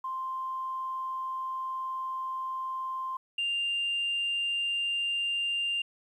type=tone pair in turn; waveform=sine; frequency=1046.5 / 2794 Hz; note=C6 / F7; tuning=0 / 0 cents; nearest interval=octave + perfect fourth; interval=1700 cents; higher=second; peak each=-31 / -26 dBFS; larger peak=second; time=0.04-3.17 / 3.38-5.82 s; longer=first; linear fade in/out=5 ms; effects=tanh soft clip ceiling -24 dBFS + 11-bit